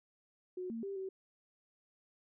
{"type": "tone with pitch steps", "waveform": "sine", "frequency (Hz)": [365.7, 228.2, 394.5, 381.4], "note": ["F#4", "A#3", "G4", "G4"], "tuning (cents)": [-20, -37, 11, -47], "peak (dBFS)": -38, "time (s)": [0.57, 1.09], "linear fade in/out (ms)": 5, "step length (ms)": 130, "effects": []}